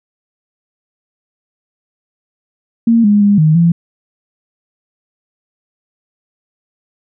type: tone with pitch steps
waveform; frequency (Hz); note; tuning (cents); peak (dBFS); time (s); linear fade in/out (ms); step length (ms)
sine; 230.4 / 206.4 / 203.3 / 155.7 / 169.2; A#3 / G#3 / G#3 / D#3 / E3; -20 / -10 / -37 / +2 / +45; -6; 2.87-3.72; 5; 170
effects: none